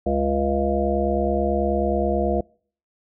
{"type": "harmonic tone", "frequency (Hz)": 69.3, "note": "C#2", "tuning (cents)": 0, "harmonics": [1, 3, 5, 7, 9, 10], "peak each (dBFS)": [-26, -26, -26, -26, -26, -26], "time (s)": [0.06, 2.41], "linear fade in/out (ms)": 5, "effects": ["noise-tail reverb RT60 0.5 s tail -26 dB re dry"]}